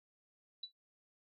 sine tone with exponential decay, 3951 Hz, B7, in tune, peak -38 dBFS, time 0.63-0.72 s, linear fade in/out 5 ms, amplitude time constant 19 ms, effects noise-tail reverb RT60 0.1 s tail -19 dB re dry + AAC 48 kbps

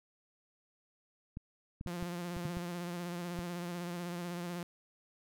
clicks, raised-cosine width 5 ms, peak -29 dBFS, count 7, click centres 1.371 / 1.811 / 1.863 / 2.026 / 2.367 / 2.57 / 3.39 s
sawtooth tone with vibrato, 174.61 Hz, F3, in tune, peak -34 dBFS, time 1.87-4.63 s, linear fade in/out 0 ms, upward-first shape sine, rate 16 Hz, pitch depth 37 cents each way
sine tone with exponential decay, 163.1 Hz, E3, 18 cents flat, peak -27 dBFS, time 2.45-2.54 s, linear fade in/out 5 ms, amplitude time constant 19 ms
effects none

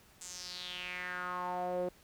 sawtooth tone with band-pass filter sweep, 180 Hz, F#3, 47 cents flat, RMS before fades -39 dBFS, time 0.21-1.89 s, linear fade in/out 5 ms, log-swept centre 7600 to 460 Hz, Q 4.4, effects pink hiss -62 dBFS RMS until 2.03 s

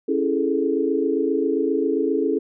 sine chord, A major seventh, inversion first, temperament just, 275 / 330 / 412.5 / 440 Hz, C#4 / E4 / G#4 / A4, -14 / +2 / -12 / 0 cents, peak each -24 dBFS, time 0.08-2.39 s, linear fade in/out 10 ms, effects none

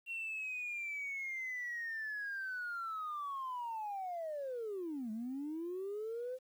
sine linear two-way sweep, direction down then up, 2746 to 211.5 to 521 Hz, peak -37 dBFS, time 0.06-6.39 s, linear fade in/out 50 ms, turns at 5.11 s, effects tanh soft clip ceiling -34 dBFS + 11-bit

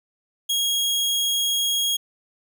sawtooth tone, 3288 Hz, G#7, 18 cents flat, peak -17 dBFS, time 0.49-1.97 s, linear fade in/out 10 ms, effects none

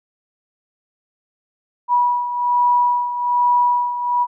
sine beating tone pair, 973 / 974.2 Hz, B5 / B5, -26 / -24 cents, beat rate 1.2 Hz, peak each -15 / -21 dBFS, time 1.88-4.27 s, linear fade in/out 50 ms, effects none

